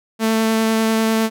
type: tone with vibrato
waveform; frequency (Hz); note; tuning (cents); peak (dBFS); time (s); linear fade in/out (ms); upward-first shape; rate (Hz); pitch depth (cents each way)
sawtooth; 222.3; A3; +18; -11; 0.19-1.3; 50; sine; 10; 8
effects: none